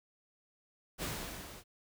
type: noise with level ramp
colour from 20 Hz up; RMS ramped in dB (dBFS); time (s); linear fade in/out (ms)
pink; -36 to -52; 0.98-1.64; 50
effects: none

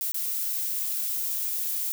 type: noise with dropouts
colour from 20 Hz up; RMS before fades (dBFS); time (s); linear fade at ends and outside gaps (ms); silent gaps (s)
violet; -29; 0.01-1.92; 0; 0.12-0.144
effects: none

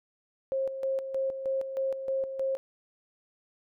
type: tone with tremolo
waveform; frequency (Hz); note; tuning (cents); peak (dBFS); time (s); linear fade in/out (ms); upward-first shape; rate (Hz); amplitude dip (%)
sine; 535; C5; +38; -26; 0.52-2.57; 0; square; 3.2; 60
effects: none

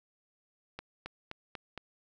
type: accelerating click train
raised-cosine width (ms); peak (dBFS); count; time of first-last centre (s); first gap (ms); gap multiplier
0.3; -24; 5; 0.79-1.777; 270; 0.94
effects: none

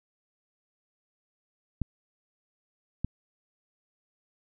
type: clicks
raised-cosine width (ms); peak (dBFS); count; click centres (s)
5; -16; 2; 1.817 / 3.046
effects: none

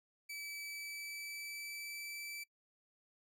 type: tone with pitch glide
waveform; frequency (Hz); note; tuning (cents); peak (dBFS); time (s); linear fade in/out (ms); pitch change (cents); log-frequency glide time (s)
sawtooth; 2302 to 2321; D7 to D7; -35 to -21; -40; 0.29-2.44; 10; +14; 0.58-2.18
effects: noise-tail reverb RT60 0.1 s tail -23 dB re dry

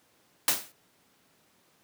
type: noise with exponential decay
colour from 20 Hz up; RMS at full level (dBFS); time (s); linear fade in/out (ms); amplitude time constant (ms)
white; -20; 0.48-0.72; 1; 51
effects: pink hiss -65 dBFS RMS until 1.83 s + high-pass 150 Hz 12 dB/octave

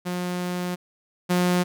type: tone pair in turn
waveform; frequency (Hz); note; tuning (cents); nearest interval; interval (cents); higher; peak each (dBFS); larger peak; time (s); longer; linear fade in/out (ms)
sawtooth; 178.8 / 178.8; F3 / F3; +41 / +41; unison; 0; neither; -22 / -15; second; 0.05-0.76 / 1.29-1.64; first; 20
effects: none

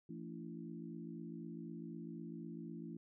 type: harmonic tone with a mistuned harmonic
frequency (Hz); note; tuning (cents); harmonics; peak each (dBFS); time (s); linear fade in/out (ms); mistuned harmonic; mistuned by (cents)
56; A1; +31; 3 / 4 / 5 / 6; -49 / -50 / -52 / -52; 0.09-2.97; 5; 5; +49
effects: none

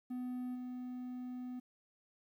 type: tone with level steps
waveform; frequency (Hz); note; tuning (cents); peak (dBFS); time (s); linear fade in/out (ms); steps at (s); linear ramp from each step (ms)
triangle; 250; B3; +21; -36 / -39; 0.1-1.6; 10; 0.54; 20
effects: 12-bit

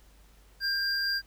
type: tone pair together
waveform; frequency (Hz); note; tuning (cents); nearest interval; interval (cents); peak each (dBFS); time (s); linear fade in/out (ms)
triangle; 1593 / 4774; G6 / D8; +27 / +28; octave + perfect fifth; 1901; -28; 0.6-1.22; 50
effects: added 50 Hz sine -56 dBFS peak until 1.26 s + pink hiss -62 dBFS RMS until 1.26 s

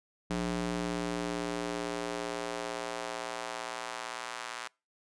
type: tone with high-pass filter sweep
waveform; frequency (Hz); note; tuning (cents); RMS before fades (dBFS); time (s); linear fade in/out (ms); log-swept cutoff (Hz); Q
square; 58.9; A#1; +19; -36; 0.3-4.68; 5; 170 to 1200; 1.1
effects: noise-tail reverb RT60 0.3 s tail -26 dB re dry + resampled to 22050 Hz

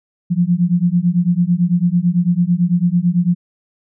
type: beating tone pair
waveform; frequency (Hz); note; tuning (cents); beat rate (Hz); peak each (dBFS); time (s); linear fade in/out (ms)
sine; 170.9 / 179.9; F3 / F#3; -37 / -48; 9; -15; 0.3-3.35; 20
effects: none

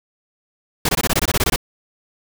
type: noise bursts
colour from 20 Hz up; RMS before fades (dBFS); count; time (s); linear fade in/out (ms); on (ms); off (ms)
pink; -17; 12; 0.85-1.561; 5; 40; 21
effects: none

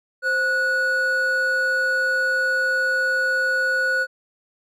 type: tone pair together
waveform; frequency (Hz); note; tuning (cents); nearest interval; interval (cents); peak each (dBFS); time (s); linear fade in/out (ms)
triangle; 523.3 / 1466.9; C5 / F#6; 0 / -15; octave + tritone; 1785; -25 / -17; 0.22-4.07; 50
effects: none

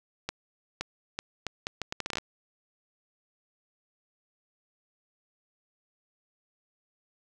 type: accelerating click train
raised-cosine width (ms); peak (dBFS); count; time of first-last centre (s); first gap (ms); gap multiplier
0.2; -14; 14; 0.29-2.184; 520; 0.73
effects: none

